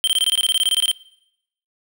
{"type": "tone bursts", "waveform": "square", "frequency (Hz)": 3136, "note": "G7", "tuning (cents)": 0, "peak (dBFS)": -15, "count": 16, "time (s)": [0.04, 0.914], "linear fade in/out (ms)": 0, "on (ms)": 34, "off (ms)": 22, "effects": ["noise-tail reverb RT60 0.8 s tail -23 dB re dry"]}